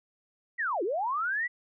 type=linear two-way sweep; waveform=sine; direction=down then up; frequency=2000 to 323.3 to 2000 Hz; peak=-27 dBFS; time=0.58-1.48 s; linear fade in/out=20 ms; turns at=0.83 s; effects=none